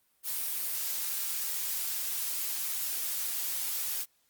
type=noise; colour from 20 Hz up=blue; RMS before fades=-33 dBFS; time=0.23-4.06 s; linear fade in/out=50 ms; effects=white hiss -71 dBFS RMS until 4.29 s + Opus 32 kbps